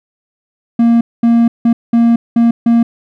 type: tone bursts at uneven times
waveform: triangle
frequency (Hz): 233.1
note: A#3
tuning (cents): 0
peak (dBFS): -4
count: 6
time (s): 0.79-1.01 / 1.23-1.48 / 1.65-1.73 / 1.93-2.16 / 2.36-2.51 / 2.66-2.83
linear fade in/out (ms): 5
effects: none